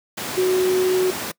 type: tone in noise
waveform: sine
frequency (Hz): 370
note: F#4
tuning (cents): 0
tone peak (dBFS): -15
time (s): 0.37-1.11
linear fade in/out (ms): 10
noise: pink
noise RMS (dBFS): -27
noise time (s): 0.17-1.32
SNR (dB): +9
effects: noise-tail reverb RT60 0.1 s tail -22 dB re dry + high-pass 200 Hz 12 dB/octave